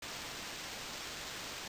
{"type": "noise with sample-and-hold", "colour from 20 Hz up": "blue", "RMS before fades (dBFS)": -44, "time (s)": [0.02, 1.68], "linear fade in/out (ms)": 5, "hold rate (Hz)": 11025, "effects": ["resampled to 32000 Hz"]}